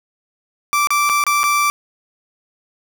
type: tone with dropouts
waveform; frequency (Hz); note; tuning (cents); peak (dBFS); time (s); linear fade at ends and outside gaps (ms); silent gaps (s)
30% pulse; 1169; D6; -8; -11; 0.73-1.7; 0; 0.872-0.905 / 1.092-1.097 / 1.239-1.266 / 1.433-1.439
effects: none